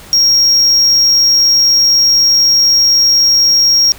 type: tone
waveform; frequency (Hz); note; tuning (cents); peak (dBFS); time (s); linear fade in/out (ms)
triangle; 5588; F8; 0; -5; 0.13-3.92; 0
effects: pink hiss -35 dBFS RMS until 3.98 s